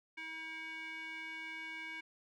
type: tone with band-pass filter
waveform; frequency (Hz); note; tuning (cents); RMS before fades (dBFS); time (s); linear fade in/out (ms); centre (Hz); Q
square; 321.2; E4; -45; -45; 0.17-2.01; 10; 2100; 5.5
effects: none